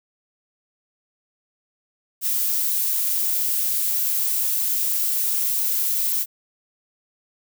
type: noise with amplitude modulation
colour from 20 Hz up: violet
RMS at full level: -21 dBFS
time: 2.21-6.26 s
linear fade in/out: 50 ms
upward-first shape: sine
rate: 222 Hz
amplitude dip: 25%
effects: none